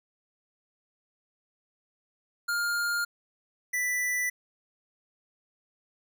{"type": "tone pair in turn", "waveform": "square", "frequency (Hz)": [1409, 1980], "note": ["F6", "B6"], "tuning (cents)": [15, 4], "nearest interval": "tritone", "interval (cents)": 589, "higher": "second", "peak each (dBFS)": -27, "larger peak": "neither", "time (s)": [[2.48, 3.05], [3.73, 4.3]], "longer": "neither", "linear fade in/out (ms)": 10, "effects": []}